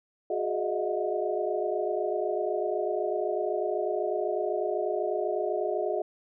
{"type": "tone cluster", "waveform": "sine", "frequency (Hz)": [365.9, 418, 613, 641, 721], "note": ["F#4", "G#4", "D#5", "E5", "F#5"], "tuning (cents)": [-19, 11, -26, -49, -45], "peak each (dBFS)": [-32, -31, -33, -34, -35], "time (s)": [0.3, 6.02], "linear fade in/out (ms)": 5, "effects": []}